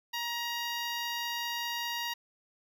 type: tone with notch filter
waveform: 10% pulse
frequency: 945 Hz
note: A#5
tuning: 23 cents sharp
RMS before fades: -35 dBFS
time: 0.13-2.14 s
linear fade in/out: 10 ms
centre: 8600 Hz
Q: 1.1
effects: none